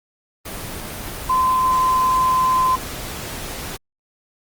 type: tone in noise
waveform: sine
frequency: 1030 Hz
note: C6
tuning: 28 cents flat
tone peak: -14 dBFS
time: 1.29-2.76 s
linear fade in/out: 10 ms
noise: pink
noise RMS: -30 dBFS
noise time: 0.45-3.77 s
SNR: +13 dB
effects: Opus 24 kbps